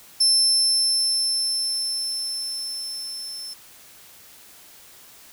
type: tone with level ramp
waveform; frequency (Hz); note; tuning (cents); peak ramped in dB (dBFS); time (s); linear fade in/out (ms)
35% pulse; 5310; E8; +12; -12 to -30; 0.2-3.54; 10
effects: white hiss -48 dBFS RMS until 5.32 s